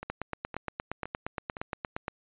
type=two click trains; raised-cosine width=0.5 ms; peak=-23 / -17 dBFS; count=4 / 18; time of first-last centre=0.03-1.568 / 0.1-2.081 s; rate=1.95 / 8.58 Hz; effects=resampled to 8000 Hz